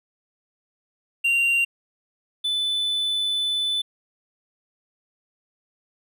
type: tone pair in turn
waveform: triangle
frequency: 2767 / 3501 Hz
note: F7 / A7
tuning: -17 / -9 cents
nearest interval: major third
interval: 408 cents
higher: second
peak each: -16 / -20 dBFS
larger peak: first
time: 1.24-1.65 / 2.44-3.82 s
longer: second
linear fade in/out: 10 ms
effects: none